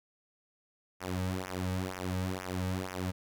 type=tone with flanger; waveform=sawtooth; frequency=92.5 Hz; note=F#2; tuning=in tune; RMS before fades=-35 dBFS; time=1-3.12 s; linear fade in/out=20 ms; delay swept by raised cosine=0.23 to 2.93 ms; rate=2.1 Hz; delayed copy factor=-0.95; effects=none